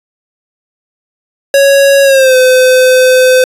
square tone with pitch glide, 554.4 to 511.3 Hz, C#5 to C5, 0 to -40 cents, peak -4 dBFS, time 1.54-3.44 s, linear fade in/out 2 ms, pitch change -140 cents, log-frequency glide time 2.03-2.36 s, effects resampled to 32000 Hz

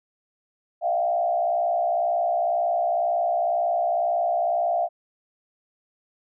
sine tone with frequency modulation, 691 Hz, F5, 19 cents flat, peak -20 dBFS, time 0.81-4.89 s, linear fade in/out 50 ms, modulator 62 Hz, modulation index 0.98, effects none

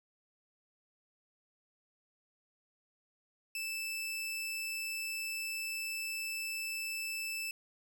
sawtooth tone, 2637 Hz, E7, in tune, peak -33 dBFS, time 3.55-7.51 s, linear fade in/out 2 ms, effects none

